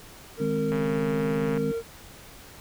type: tone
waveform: triangle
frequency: 460 Hz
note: A#4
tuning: 23 cents flat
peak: -25 dBFS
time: 0.37-1.83 s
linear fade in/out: 50 ms
type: chord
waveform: sine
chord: Ab major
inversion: second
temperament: equal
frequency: 155.56 / 207.7 / 261.6 Hz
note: Eb3 / Ab3 / C4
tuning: 0 / 0 / 0 cents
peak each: -30 dBFS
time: 0.4-1.72 s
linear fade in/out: 5 ms
type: click train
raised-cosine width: 0.5 ms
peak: -21 dBFS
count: 119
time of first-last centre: 0.72-1.575 s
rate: 138 Hz
effects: pink hiss -47 dBFS RMS until 2.6 s